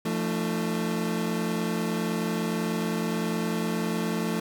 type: tone cluster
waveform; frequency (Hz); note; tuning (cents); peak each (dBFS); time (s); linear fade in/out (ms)
30% pulse; 172.6 / 222.4 / 303.5; F3 / A3 / D#4; -20 / +19 / -43; -27 / -26 / -34; 0.05-4.4; 5
effects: none